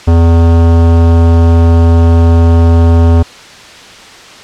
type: tone with hard clipping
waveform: sine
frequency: 83.6 Hz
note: E2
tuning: 25 cents sharp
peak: -5 dBFS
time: 0.07-3.23 s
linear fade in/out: 10 ms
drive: 18 dB
effects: white hiss -32 dBFS RMS until 4.43 s + low-pass 5000 Hz 12 dB/octave